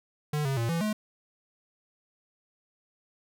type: tone with pitch steps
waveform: square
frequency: 149.7 / 135.7 / 116.1 / 167.3 / 213.4 Hz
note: D3 / C#3 / A#2 / E3 / G#3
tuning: +33 / -36 / -7 / +26 / +47 cents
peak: -27 dBFS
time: 0.33-0.93 s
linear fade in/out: 5 ms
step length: 120 ms
effects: none